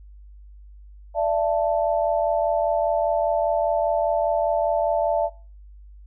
sine chord, D suspended second, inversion none, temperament equal with one note detuned, 587.3 / 672.3 / 880 Hz, D5 / E5 / A5, 0 / +34 / 0 cents, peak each -23 / -22 / -27 dBFS, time 1.14-5.3 s, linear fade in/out 50 ms, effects noise-tail reverb RT60 0.4 s tail -23 dB re dry + added 50 Hz sine -42 dBFS peak until 6.06 s

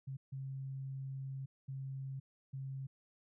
sine tone bursts at uneven times, 134.6 Hz, C3, 49 cents sharp, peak -40 dBFS, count 4, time 0.07-0.17 / 0.32-1.46 / 1.68-2.2 / 2.53-2.87 s, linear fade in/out 10 ms, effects none

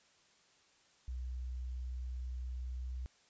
sine tone with pitch glide, 62.5 to 62.93 Hz, B1 to B1, +21 to +33 cents, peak -38 dBFS, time 1.08-3.06 s, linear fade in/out 0 ms, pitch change +12 cents, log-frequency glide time 2.75-2.81 s, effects white hiss -68 dBFS RMS until 3.29 s + resampled to 16000 Hz

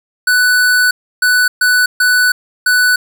square tone bursts at uneven times, 1490 Hz, F#6, 12 cents sharp, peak -9 dBFS, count 5, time 0.27-0.91 / 1.22-1.48 / 1.61-1.86 / 2-2.32 / 2.66-2.96 s, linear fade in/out 5 ms, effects 7-bit

